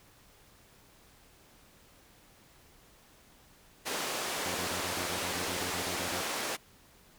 pink band-pass noise, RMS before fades -35 dBFS, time 3.85-6.57 s, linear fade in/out 20 ms, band 370 to 11000 Hz, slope 12 dB/octave
10% pulse tone bursts, 89.3 Hz, F2, 39 cents sharp, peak -31 dBFS, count 14, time 4.45-6.214 s, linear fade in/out 5 ms, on 100 ms, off 28 ms
effects pink hiss -60 dBFS RMS until 7.18 s

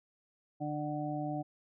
harmonic tone, 149.2 Hz, D3, 28 cents sharp, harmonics 1 / 2 / 4 / 5, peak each -39 / -37 / -42 / -39 dBFS, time 0.6-1.43 s, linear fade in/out 20 ms, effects none

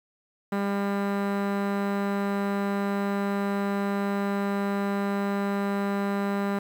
sawtooth tone with low-pass filter, 199.9 Hz, G3, 34 cents sharp, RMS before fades -27 dBFS, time 0.52-6.59 s, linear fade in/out 5 ms, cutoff 1600 Hz, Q 1.2, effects 8-bit

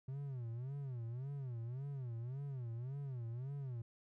triangle tone with vibrato, 127.7 Hz, C3, 42 cents flat, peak -39 dBFS, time 0.08-3.82 s, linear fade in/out 5 ms, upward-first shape sine, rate 1.8 Hz, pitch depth 190 cents each way, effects none

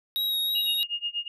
square tone with vibrato, 3796 Hz, A#7, 31 cents sharp, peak -25 dBFS, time 0.16-0.83 s, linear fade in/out 0 ms, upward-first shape sine, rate 3.1 Hz, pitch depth 18 cents each way
sine tone with tremolo, 2844 Hz, F7, 31 cents sharp, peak -25 dBFS, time 0.55-1.28 s, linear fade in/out 2 ms, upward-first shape sine, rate 8.3 Hz, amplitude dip 95%
effects none

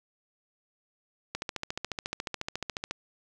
click train, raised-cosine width 0.2 ms, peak -15 dBFS, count 23, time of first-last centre 1.35-2.91 s, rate 14.1 Hz, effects none

